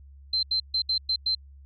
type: tone bursts at uneven times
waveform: sine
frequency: 4107 Hz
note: C8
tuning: 33 cents flat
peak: -22 dBFS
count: 6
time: 0.33-0.43 / 0.51-0.6 / 0.74-0.82 / 0.89-0.98 / 1.09-1.16 / 1.26-1.35 s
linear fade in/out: 5 ms
effects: added 69 Hz sine -46 dBFS peak until 1.65 s